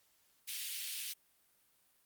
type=high-pass noise; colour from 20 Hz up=pink; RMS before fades=-41 dBFS; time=0.47-1.14 s; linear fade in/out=20 ms; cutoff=2600 Hz; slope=24 dB/octave; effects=white hiss -72 dBFS RMS until 2.05 s + Opus 48 kbps